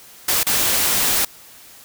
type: noise with dropouts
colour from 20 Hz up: white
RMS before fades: -18 dBFS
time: 0.28-1.25 s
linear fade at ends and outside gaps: 5 ms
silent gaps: 0.433-0.466 s
effects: white hiss -44 dBFS RMS until 1.84 s